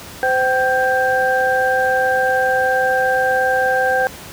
sine tone cluster, 515 / 770 / 1581 Hz, C5 / G5 / G6, -28 / -31 / +14 cents, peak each -18 dBFS, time 0.23-4.07 s, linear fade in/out 0 ms, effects pink hiss -35 dBFS RMS until 4.32 s + high-pass 60 Hz 12 dB/octave

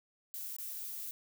violet noise with dropouts, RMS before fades -42 dBFS, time 0.34-1.11 s, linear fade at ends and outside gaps 0 ms, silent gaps 0.565-0.585 s, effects none

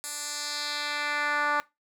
10% pulse tone with band-pass filter sweep, 293.7 Hz, D4, in tune, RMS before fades -30 dBFS, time 0.04-1.6 s, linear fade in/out 0 ms, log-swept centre 9700 to 1200 Hz, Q 1.5, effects noise-tail reverb RT60 0.2 s tail -20 dB re dry

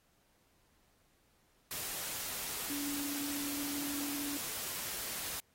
sine tone in noise, 286.1 Hz, D4, 45 cents flat, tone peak -38 dBFS, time 2.7-4.37 s, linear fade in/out 0 ms, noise white, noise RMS -40 dBFS, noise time 1.71-5.4 s, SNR -1 dB, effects pink hiss -72 dBFS RMS until 5.54 s + AAC 48 kbps

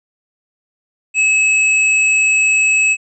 square tone, 2583 Hz, E7, 36 cents flat, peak -11 dBFS, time 1.14-2.97 s, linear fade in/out 50 ms, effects resampled to 22050 Hz

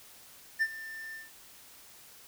triangle tone with ADSR envelope, 1787 Hz, A6, 26 cents sharp, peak -21 dBFS, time 0.59-1.31 s, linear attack 29 ms, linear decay 52 ms, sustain -17 dB, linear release 170 ms, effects white hiss -54 dBFS RMS until 2.27 s

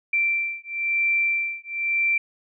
sine beating tone pair, 2349 / 2350 Hz, D7 / D7, 0 / +1 cents, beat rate 1 Hz, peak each -24 dBFS, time 0.13-2.18 s, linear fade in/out 5 ms, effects none

